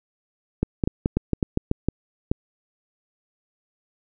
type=clicks; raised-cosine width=3 ms; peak=-7 dBFS; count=11; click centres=0.63 / 0.838 / 0.875 / 1.059 / 1.17 / 1.333 / 1.428 / 1.574 / 1.714 / 1.886 / 2.315 s; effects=none